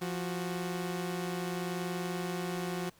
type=tone pair together; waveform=sawtooth; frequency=174.62 / 370 Hz; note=F3 / F#4; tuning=0 / 0 cents; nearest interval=octave + minor second; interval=1300 cents; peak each=-31 / -34 dBFS; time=0.01-2.9 s; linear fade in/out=10 ms; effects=pink hiss -63 dBFS RMS until 2.99 s